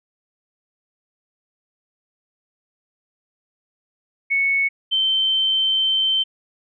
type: tone pair in turn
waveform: sine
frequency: 2211 / 3102 Hz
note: C#7 / G7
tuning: -5 / -19 cents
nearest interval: tritone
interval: 586 cents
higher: second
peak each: -16 dBFS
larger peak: neither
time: 4.3-4.69 / 4.91-6.24 s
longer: second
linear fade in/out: 20 ms
effects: none